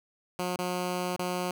10% pulse tone with dropouts, 180 Hz, F#3, 47 cents flat, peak -21 dBFS, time 0.39-1.51 s, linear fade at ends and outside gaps 2 ms, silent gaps 0.561-0.589 / 1.163-1.193 s, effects none

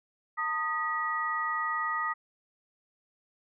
sine tone cluster, 902 / 1240 / 1929 Hz, A5 / D#6 / B6, +43 / -6 / -41 cents, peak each -37 / -30 / -33 dBFS, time 0.37-2.14 s, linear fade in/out 20 ms, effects none

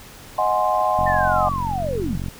sine chord, Ab dominant seventh, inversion second, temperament equal with one note detuned, 622.3 / 736.2 / 830.6 / 1046.5 Hz, Eb5 / Gb5 / Ab5 / C6, 0 / -9 / 0 / 0 cents, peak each -23 / -21 / -23 / -22 dBFS, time 0.38-1.49 s, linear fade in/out 5 ms
click train, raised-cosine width 5 ms, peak -16 dBFS, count 60, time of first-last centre 0.99-2.284 s, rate 45.6 Hz
sine linear sweep, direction down, 1830 to 140.8 Hz, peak -23 dBFS, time 1.06-2.17 s, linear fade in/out 10 ms
effects pink hiss -42 dBFS RMS until 2.39 s

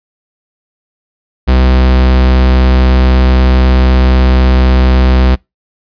45% pulse tone, 63.9 Hz, C2, 40 cents flat, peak -5 dBFS, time 1.47-5.36 s, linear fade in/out 20 ms, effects noise-tail reverb RT60 0.2 s tail -25 dB re dry + resampled to 11025 Hz

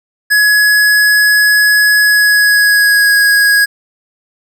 square tone with pitch glide, 1685 to 1654.1 Hz, G#6 to G#6, +25 to -7 cents, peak -7 dBFS, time 0.3-3.66 s, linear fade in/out 20 ms, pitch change -32 cents, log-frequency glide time 2.02-3.16 s, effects none

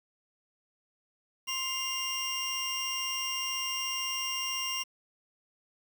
25% pulse tone pair together, 1050 / 2803 Hz, C6 / F7, +6 / +6 cents, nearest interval octave + perfect fourth, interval 1700 cents, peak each -34 / -28 dBFS, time 1.47-4.84 s, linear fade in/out 20 ms, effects 9-bit

